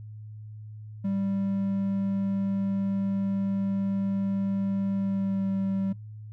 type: tone with pitch glide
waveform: triangle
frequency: 196 to 193.75 Hz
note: G3 to G3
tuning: 0 to -20 cents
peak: -23 dBFS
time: 1.04-5.93 s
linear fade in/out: 10 ms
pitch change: -20 cents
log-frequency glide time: 4.95-5.5 s
effects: noise-tail reverb RT60 0.2 s tail -25 dB re dry + added 107 Hz sine -39 dBFS peak until 6.32 s